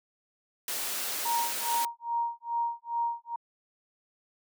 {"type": "noise", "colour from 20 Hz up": "white", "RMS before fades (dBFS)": -33, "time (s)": [0.68, 1.85], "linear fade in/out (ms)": 2}
{"type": "tone with tremolo", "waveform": "sine", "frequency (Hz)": 937, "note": "A#5", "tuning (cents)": 9, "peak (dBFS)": -25, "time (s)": [1.25, 3.36], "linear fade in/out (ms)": 5, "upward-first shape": "sine", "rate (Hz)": 2.4, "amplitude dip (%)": 100}
{"effects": ["high-pass 300 Hz 12 dB/octave"]}